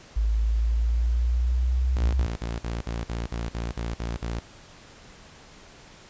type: exponential sweep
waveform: sine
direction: up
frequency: 53.3 to 66.1 Hz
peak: -20 dBFS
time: 0.16-2.27 s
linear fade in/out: 10 ms
type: tone bursts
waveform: sawtooth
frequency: 57.5 Hz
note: A#1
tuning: 23 cents flat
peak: -24 dBFS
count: 11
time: 1.96-4.4 s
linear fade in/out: 10 ms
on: 180 ms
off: 46 ms
effects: pink hiss -49 dBFS RMS until 6.09 s + resampled to 16000 Hz